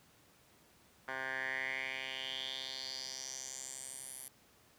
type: tone with band-pass filter sweep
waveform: 10% pulse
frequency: 132 Hz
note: C3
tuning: 16 cents sharp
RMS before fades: -42 dBFS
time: 1.08-4.28 s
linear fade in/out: 2 ms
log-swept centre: 1400 to 11000 Hz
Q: 4.9
effects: pink hiss -65 dBFS RMS until 4.78 s + high-pass 80 Hz 12 dB/octave

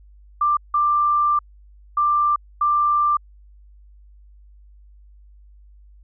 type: tone bursts at uneven times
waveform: sine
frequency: 1183 Hz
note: D6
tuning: 12 cents sharp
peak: -15 dBFS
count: 4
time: 0.41-0.57 / 0.74-1.39 / 1.97-2.36 / 2.61-3.17 s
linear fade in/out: 5 ms
effects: added 50 Hz sine -45 dBFS peak until 6.03 s

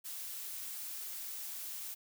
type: noise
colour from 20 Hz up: blue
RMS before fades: -43 dBFS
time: 0.04-1.95 s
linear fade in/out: 20 ms
effects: none

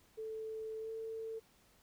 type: tone with pitch glide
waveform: sine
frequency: 440 to 446.7 Hz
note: A4 to A4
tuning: 0 to +26 cents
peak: -40 dBFS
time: 0.17-1.4 s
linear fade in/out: 20 ms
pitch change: +26 cents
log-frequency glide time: 0.8-0.9 s
effects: pink hiss -68 dBFS RMS until 1.82 s

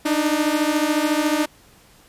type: beating tone pair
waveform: sawtooth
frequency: 296 / 310 Hz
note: D4 / D#4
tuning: +14 / -6 cents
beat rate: 14 Hz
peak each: -17 / -17 dBFS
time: 0.05-1.46 s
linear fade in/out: 10 ms
effects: pink hiss -52 dBFS RMS until 2.08 s + resampled to 32000 Hz

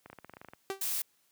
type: clicks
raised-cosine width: 0.5 ms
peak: -32 dBFS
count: 12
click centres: 0.06 / 0.1 / 0.13 / 0.187 / 0.246 / 0.296 / 0.337 / 0.369 / 0.415 / 0.447 / 0.486 / 0.535 s
type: tone with exponential decay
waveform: sawtooth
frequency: 388.6 Hz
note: G4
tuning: 15 cents flat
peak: -26 dBFS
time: 0.7-0.84 s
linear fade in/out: 0 ms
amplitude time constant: 29 ms
type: noise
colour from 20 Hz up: blue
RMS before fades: -33 dBFS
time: 0.81-1.02 s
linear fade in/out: 5 ms
effects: white hiss -71 dBFS RMS until 1.31 s + high-pass 80 Hz 12 dB/octave

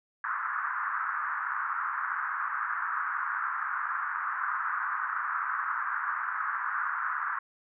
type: band-pass noise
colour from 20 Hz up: pink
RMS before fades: -32 dBFS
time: 0.24-7.39 s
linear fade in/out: 2 ms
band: 1100 to 1600 Hz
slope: 48 dB/octave
effects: none

